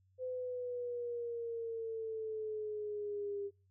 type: exponential sweep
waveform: sine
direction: down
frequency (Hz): 511 to 400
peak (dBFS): -37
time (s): 0.18-3.51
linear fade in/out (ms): 50
effects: noise-tail reverb RT60 0.3 s tail -25 dB re dry + added 94 Hz sine -68 dBFS peak until 3.7 s